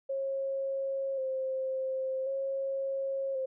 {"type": "tone with vibrato", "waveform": "sine", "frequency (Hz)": 534, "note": "C5", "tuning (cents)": 35, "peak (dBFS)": -30, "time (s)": [0.09, 3.46], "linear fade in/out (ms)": 10, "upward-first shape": "square", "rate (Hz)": 0.46, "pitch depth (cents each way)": 26, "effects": []}